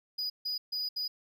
triangle tone bursts at uneven times, 4938 Hz, D#8, 14 cents flat, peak -30 dBFS, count 4, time 0.18-0.3 / 0.45-0.58 / 0.72-0.89 / 0.96-1.08 s, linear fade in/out 10 ms, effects none

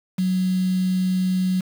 sine tone with quantisation, 185 Hz, F#3, in tune, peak -18 dBFS, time 0.18-1.61 s, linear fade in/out 10 ms, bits 6, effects none

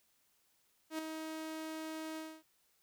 sawtooth tone with ADSR envelope, 316.5 Hz, D#4, 30 cents sharp, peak -31 dBFS, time 0.9-2.43 s, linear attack 87 ms, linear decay 6 ms, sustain -6 dB, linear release 260 ms, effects white hiss -74 dBFS RMS until 2.82 s

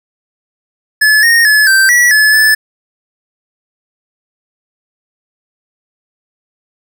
square tone with pitch steps, 1720 / 1853 / 1715 / 1561 / 1939 / 1719 / 1741 Hz, A6 / A#6 / A6 / G6 / B6 / A6 / A6, -40 / -11 / -45 / -8 / -32 / -41 / -19 cents, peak -6 dBFS, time 1.01-2.55 s, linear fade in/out 10 ms, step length 220 ms, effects none

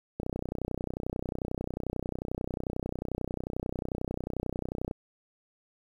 click train, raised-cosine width 2 ms, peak -19 dBFS, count 148, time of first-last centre 0.2-4.912 s, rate 31.2 Hz, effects 9-bit

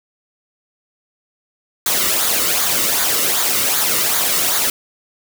white noise with flanger, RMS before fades -17 dBFS, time 1.86-4.7 s, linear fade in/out 2 ms, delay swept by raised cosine 0.36 to 1.25 ms, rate 2.6 Hz, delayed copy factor -0.55, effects none

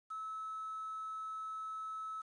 sine tone with quantisation, 1300 Hz, E6, 24 cents flat, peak -40 dBFS, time 0.1-2.22 s, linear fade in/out 10 ms, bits 10, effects resampled to 22050 Hz

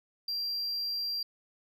sine tone, 4739 Hz, D8, 15 cents sharp, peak -28 dBFS, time 0.28-1.23 s, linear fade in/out 5 ms, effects tanh soft clip ceiling -30 dBFS

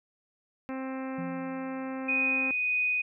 harmonic tone, 263.5 Hz, C4, 12 cents sharp, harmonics 1 / 2 / 3 / 4 / 5 / 6 / 7 / 8 / 9 / 10, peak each -34 / -40 / -44 / -46 / -48 / -50 / -51 / -52 / -53 / -54 dBFS, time 0.69-2.51 s, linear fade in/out 0 ms
sine tone with exponential decay, 172.5 Hz, F3, 21 cents flat, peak -34 dBFS, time 1.18-2.29 s, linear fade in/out 5 ms, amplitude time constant 240 ms
sine tone with tremolo, 2489 Hz, D#7, in tune, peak -24 dBFS, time 2.08-3.02 s, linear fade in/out 10 ms, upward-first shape sine, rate 1.7 Hz, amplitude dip 25%
effects none

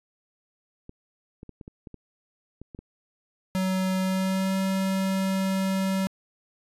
clicks, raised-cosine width 3 ms, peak -28 dBFS, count 10, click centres 0.894 / 1.431 / 1.493 / 1.612 / 1.679 / 1.872 / 1.943 / 2.616 / 2.748 / 2.79 s
square tone with pitch glide, 187.8 to 191.52 Hz, F#3 to G3, +26 to -40 cents, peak -24 dBFS, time 3.55-6.07 s, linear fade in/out 0 ms, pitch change +34 cents, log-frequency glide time 4-4.56 s
effects resampled to 32000 Hz

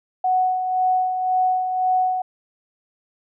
sine tone with tremolo, 741 Hz, F#5, 2 cents sharp, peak -15 dBFS, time 0.24-2.22 s, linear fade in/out 5 ms, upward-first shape sine, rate 1.9 Hz, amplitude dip 50%, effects none

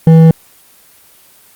sine tone with hard clipping, 162.3 Hz, E3, 27 cents flat, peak -3 dBFS, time 0.07-0.31 s, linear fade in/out 2 ms, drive 8 dB, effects white hiss -44 dBFS RMS until 1.55 s + Opus 24 kbps

